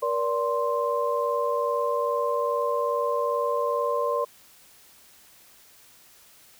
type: tone cluster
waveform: sine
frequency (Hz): 475.6 / 578 / 1047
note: A#4 / D5 / C6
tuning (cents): +35 / -28 / +1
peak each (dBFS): -27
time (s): 0.02-4.25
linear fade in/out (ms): 10
effects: white hiss -54 dBFS RMS until 6.59 s